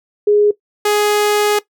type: tone pair in turn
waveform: sine / sawtooth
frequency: 415.3 / 416.9 Hz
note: G#4 / G#4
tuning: 0 / +7 cents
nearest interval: unison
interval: 7 cents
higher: second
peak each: -8 dBFS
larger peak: neither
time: 0.27-0.51 / 0.85-1.59 s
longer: second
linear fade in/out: 5 ms
effects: noise-tail reverb RT60 0.1 s tail -17 dB re dry